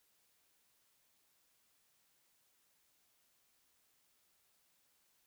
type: silence
effects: white hiss -75 dBFS RMS until 5.26 s